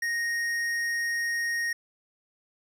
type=tone with tanh clipping; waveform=triangle; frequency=1864.7 Hz; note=A#6; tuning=in tune; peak=-28 dBFS; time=0.02-1.73 s; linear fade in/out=5 ms; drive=16 dB; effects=none